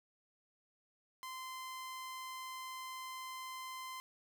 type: tone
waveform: sawtooth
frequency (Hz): 1036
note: C6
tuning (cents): -17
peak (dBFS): -40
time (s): 1.23-4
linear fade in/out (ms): 0
effects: none